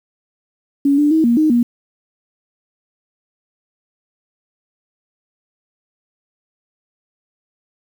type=tone with pitch steps; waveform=sine; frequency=280.8 / 294.4 / 318.6 / 236 / 310.1 / 239 Hz; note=C#4 / D4 / D#4 / A#3 / D#4 / A#3; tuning=+22 / +4 / +41 / +22 / -6 / +43 cents; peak=-10 dBFS; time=0.85-1.63 s; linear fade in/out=5 ms; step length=130 ms; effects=7-bit